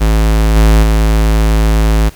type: tone with level steps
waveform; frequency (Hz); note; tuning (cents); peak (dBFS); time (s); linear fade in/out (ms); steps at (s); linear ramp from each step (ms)
square; 54; A1; -32; -8 / -5 / -8; 0-2.1; 20; 0.55 / 0.82; 20
effects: pink hiss -39 dBFS RMS until 2.15 s